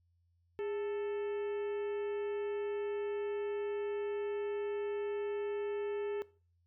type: harmonic tone with a mistuned harmonic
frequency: 440 Hz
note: A4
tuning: in tune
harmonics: 1 / 2 / 3 / 4 / 5 / 6 / 7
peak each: -35 / -50 / -55 / -54 / -57 / -57 / -63 dBFS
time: 0.59-6.22 s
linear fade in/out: 0 ms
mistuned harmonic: 1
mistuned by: -120 cents
effects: noise-tail reverb RT60 0.4 s tail -20 dB re dry + added 86 Hz sine -70 dBFS peak until 6.66 s